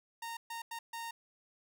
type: tone bursts at uneven times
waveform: sawtooth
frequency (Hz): 923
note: A#5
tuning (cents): -17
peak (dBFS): -36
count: 4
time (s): 0.22-0.37 / 0.5-0.62 / 0.71-0.79 / 0.93-1.11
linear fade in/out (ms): 5
effects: none